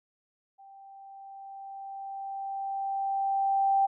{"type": "tone with level ramp", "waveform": "sine", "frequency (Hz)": 784, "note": "G5", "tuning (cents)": 0, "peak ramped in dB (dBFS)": [-49, -20], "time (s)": [0.58, 3.87], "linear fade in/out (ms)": 20, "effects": []}